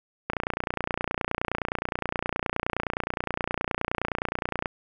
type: click train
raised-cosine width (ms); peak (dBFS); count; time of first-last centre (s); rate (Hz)
0.5; -11; 130; 0.3-4.658; 29.6
effects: none